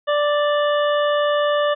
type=harmonic tone; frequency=587.3 Hz; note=D5; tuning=in tune; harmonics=1 / 2 / 3 / 5 / 6; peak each=-17 / -23 / -27 / -31 / -33 dBFS; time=0.07-1.75 s; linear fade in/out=20 ms; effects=none